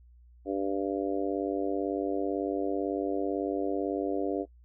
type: harmonic tone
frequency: 98 Hz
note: G2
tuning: in tune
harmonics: 3 / 4 / 5 / 6 / 7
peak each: -31 / -33 / -35 / -37 / -38 dBFS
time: 0.45-4.46 s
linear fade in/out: 50 ms
effects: noise-tail reverb RT60 0.1 s tail -20 dB re dry + added 60 Hz sine -53 dBFS peak until 4.64 s